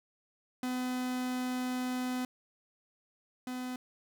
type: tone pair in turn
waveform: 45% pulse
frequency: 252.2 / 252.2 Hz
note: B3 / B3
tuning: +36 / +36 cents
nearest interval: unison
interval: 0 cents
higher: neither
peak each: -32 / -36 dBFS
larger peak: first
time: 0.63-2.25 / 3.47-3.76 s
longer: first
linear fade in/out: 2 ms
effects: none